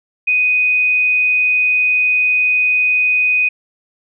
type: tone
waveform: sine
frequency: 2494 Hz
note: D#7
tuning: 3 cents sharp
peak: -11 dBFS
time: 0.27-3.49 s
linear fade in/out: 10 ms
effects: none